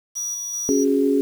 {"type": "tone with tremolo", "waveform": "square", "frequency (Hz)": 5800, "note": "F#8", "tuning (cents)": -35, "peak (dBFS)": -25, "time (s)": [0.15, 0.85], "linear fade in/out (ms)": 20, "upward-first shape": "square", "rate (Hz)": 2.6, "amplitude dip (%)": 25}
{"type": "chord", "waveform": "sine", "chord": "C# suspended fourth", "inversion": "none", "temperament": "equal", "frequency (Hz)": [277.2, 370, 415.3], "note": ["C#4", "F#4", "G#4"], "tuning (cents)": [0, 0, 0], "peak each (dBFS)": [-18, -24, -20], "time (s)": [0.69, 1.21], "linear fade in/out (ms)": 0}
{"effects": ["7-bit"]}